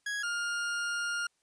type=tone pair in turn; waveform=40% pulse; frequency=1661.2 / 1411.5 Hz; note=G#6 / F6; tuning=0 / +18 cents; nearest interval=minor third; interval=282 cents; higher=first; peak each=-31 / -30 dBFS; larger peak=second; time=0.06-0.23 / 0.23-1.27 s; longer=second; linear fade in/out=5 ms; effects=white hiss -75 dBFS RMS until 1.42 s + resampled to 22050 Hz